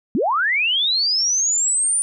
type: linear sweep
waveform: sine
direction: up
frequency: 185 to 9397 Hz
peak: -16 dBFS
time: 0.15-2.02 s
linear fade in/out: 0 ms
effects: none

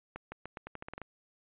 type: accelerating click train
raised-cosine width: 0.5 ms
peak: -26 dBFS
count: 11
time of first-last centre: 0.16-1.017 s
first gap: 160 ms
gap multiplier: 0.85
effects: resampled to 8000 Hz

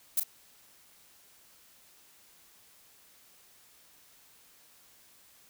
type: noise with echo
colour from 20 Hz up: violet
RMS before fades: -26 dBFS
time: 0.17-0.2 s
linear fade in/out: 5 ms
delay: 35 ms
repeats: 1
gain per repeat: -7 dB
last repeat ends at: 0.235 s
effects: white hiss -60 dBFS RMS until 5.49 s

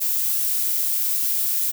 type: noise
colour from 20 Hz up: violet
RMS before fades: -22 dBFS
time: 0-1.72 s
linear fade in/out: 20 ms
effects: none

